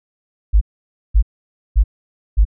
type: tone bursts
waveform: sine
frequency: 51.3 Hz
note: G#1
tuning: 21 cents flat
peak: -7 dBFS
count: 4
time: 0.53-2.452 s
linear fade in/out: 20 ms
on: 83 ms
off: 530 ms
effects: none